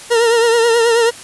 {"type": "tone with vibrato", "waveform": "40% pulse", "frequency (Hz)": 463.7, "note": "A#4", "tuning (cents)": -9, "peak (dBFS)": -9, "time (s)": [0.1, 1.11], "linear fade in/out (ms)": 20, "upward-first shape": "triangle", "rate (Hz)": 9.3, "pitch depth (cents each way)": 62, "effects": ["white hiss -34 dBFS RMS until 1.23 s", "resampled to 24000 Hz"]}